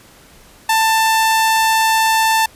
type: tone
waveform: sawtooth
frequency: 888 Hz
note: A5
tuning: 16 cents sharp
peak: -8 dBFS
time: 0.69-2.46 s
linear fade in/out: 5 ms
effects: pink hiss -45 dBFS RMS until 2.55 s + resampled to 32000 Hz